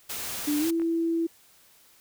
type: noise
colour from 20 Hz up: white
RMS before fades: -34 dBFS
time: 0.09-0.71 s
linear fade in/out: 10 ms
type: tone with pitch glide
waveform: sine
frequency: 295.5 to 331.7 Hz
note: D4 to E4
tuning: +11 to +11 cents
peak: -23 dBFS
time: 0.47-1.27 s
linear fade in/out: 10 ms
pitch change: +200 cents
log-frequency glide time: 0.59-0.67 s
type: clicks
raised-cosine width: 0.5 ms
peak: -30 dBFS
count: 2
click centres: 0.798 / 0.819 s
effects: white hiss -58 dBFS RMS until 2 s